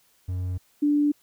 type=tone pair in turn; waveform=triangle / sine; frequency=91.1 / 292.8 Hz; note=F#2 / D4; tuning=-26 / -5 cents; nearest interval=octave + minor sixth; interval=2021 cents; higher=second; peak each=-24 / -18 dBFS; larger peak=second; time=0.28-0.58 / 0.82-1.12 s; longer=neither; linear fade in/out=10 ms; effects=white hiss -63 dBFS RMS until 1.22 s